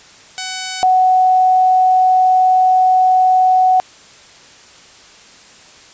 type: tone pair in turn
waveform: 5% pulse / sine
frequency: 750 / 743.5 Hz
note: F#5 / F#5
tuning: +23 / +8 cents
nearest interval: unison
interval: 15 cents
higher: first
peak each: -10 / -8 dBFS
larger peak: second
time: 0.38-0.83 / 0.83-3.8 s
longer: second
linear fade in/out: 0 ms
effects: white hiss -42 dBFS RMS until 5.93 s + resampled to 16000 Hz